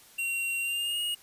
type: tone with pitch glide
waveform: square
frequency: 2748 to 2871 Hz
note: F7 to F7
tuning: -29 to +47 cents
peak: -29 dBFS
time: 0.18-1.15 s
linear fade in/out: 10 ms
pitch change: +76 cents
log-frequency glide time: 0.6-1.01 s
effects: white hiss -55 dBFS RMS until 1.22 s + resampled to 32000 Hz

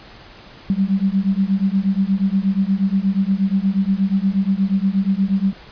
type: beating tone pair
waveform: sine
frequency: 190 / 198.4 Hz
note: F#3 / G3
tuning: +46 / +21 cents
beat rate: 8.4 Hz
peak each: -18 dBFS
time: 0.7-5.53 s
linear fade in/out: 0 ms
effects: pink hiss -42 dBFS RMS until 5.71 s + resampled to 11025 Hz

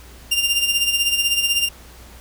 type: tone with tremolo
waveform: sawtooth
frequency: 2794 Hz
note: F7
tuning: in tune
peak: -11 dBFS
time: 0.31-1.69 s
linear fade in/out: 10 ms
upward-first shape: sine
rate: 16 Hz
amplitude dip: 60%
effects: added 60 Hz sine -43 dBFS peak until 2.2 s + pink hiss -45 dBFS RMS until 2.2 s

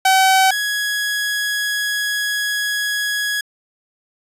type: tone pair in turn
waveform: sawtooth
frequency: 762 / 1670.6 Hz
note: G5 / G#6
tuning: -49 / +10 cents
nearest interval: octave + major second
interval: 1359 cents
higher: second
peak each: -7 / -15 dBFS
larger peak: first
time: 0.05-0.51 / 0.51-3.41 s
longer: second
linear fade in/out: 5 ms
effects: resampled to 32000 Hz

